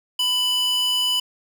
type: tone with high-pass filter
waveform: square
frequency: 994 Hz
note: B5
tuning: 11 cents sharp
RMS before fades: -21 dBFS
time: 0.19-1.2 s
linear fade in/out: 5 ms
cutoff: 2600 Hz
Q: 4
effects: none